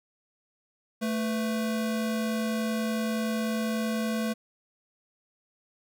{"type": "tone pair together", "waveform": "square", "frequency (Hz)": [221.1, 499.1], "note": ["A3", "B4"], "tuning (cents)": [9, 18], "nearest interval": "octave + major second", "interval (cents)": 1409, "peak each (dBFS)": [-28, -36], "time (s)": [1.01, 4.34], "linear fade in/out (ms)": 20, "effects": []}